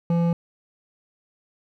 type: tone with hard clipping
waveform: triangle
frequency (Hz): 170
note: F3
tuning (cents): -46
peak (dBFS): -20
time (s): 0.1-0.33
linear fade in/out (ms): 2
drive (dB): 14
effects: none